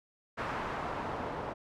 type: noise with low-pass filter sweep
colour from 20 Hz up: white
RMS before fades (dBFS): -37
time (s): 0.37-1.54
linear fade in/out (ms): 20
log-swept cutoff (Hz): 1300 to 810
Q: 1.2
effects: none